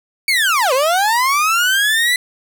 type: linear two-way sweep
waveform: 30% pulse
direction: down then up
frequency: 2282 to 493.9 to 2007 Hz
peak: -10 dBFS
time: 0.28-2.16 s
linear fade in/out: 2 ms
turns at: 0.73 s
effects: none